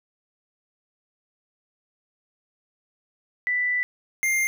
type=tone pair in turn; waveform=sine / square; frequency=1980 / 2108 Hz; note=B6 / C7; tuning=+4 / +12 cents; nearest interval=minor second; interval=108 cents; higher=second; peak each=-21 dBFS; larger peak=neither; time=3.47-3.83 / 4.23-4.47 s; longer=first; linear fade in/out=0 ms; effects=none